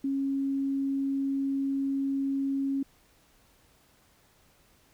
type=tone; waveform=sine; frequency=273.7 Hz; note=C#4; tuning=22 cents flat; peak=-26 dBFS; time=0.04-2.83 s; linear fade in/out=5 ms; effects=pink hiss -63 dBFS RMS until 4.93 s